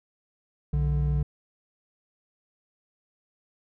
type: tone pair together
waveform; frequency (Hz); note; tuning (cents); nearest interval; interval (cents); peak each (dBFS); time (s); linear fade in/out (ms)
triangle; 61.74 / 146.84; B1 / D3; 0 / 0; octave + minor third; 1500; -23; 0.73-1.23; 5
effects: none